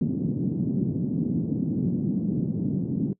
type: band-pass noise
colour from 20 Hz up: pink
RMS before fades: -26 dBFS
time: 0.01-3.13 s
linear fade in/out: 2 ms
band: 150 to 270 Hz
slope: 24 dB/octave
effects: noise-tail reverb RT60 0.1 s tail -23 dB re dry